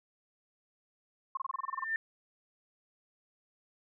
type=tone bursts; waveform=sine; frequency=1072 Hz; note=C6; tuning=42 cents sharp; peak=-31 dBFS; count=11; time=1.35-1.842 s; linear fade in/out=5 ms; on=22 ms; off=25 ms
type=tone with exponential growth; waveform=sine; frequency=1794 Hz; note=A6; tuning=33 cents sharp; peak=-27 dBFS; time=1.53-1.96 s; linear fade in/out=1 ms; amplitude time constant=92 ms
effects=none